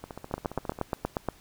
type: two click trains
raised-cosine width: 1 ms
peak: -13 / -24 dBFS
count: 9 / 12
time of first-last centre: 0.34-1.287 / 0.04-0.788 s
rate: 8.45 / 14.7 Hz
effects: pink hiss -56 dBFS RMS until 1.4 s